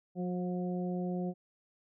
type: harmonic tone with a mistuned harmonic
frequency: 180 Hz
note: F#3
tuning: 47 cents flat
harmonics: 1 / 2 / 3 / 4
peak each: -33 / -39 / -43 / -45 dBFS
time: 0.15-1.34 s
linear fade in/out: 50 ms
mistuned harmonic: 3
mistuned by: -16 cents
effects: none